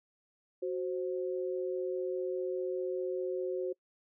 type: tone pair together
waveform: sine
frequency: 370 / 525.1 Hz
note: F#4 / C5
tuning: 0 / +6 cents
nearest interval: tritone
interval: 606 cents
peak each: -33 / -37 dBFS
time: 0.62-3.73 s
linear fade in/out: 10 ms
effects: noise-tail reverb RT60 0.1 s tail -25 dB re dry